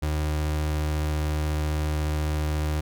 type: tone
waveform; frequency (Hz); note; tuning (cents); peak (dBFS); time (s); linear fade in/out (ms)
35% pulse; 76.2; D#2; -36; -22; 0.02-2.81; 10
effects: none